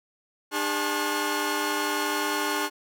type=tone cluster; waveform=sawtooth; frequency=300.3 / 404.7 / 870 / 1076 / 1448 Hz; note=D4 / G#4 / A5 / C6 / F#6; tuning=+39 / -45 / -20 / +48 / -38 cents; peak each=-28 dBFS; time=0.51-2.7 s; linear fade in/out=50 ms; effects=none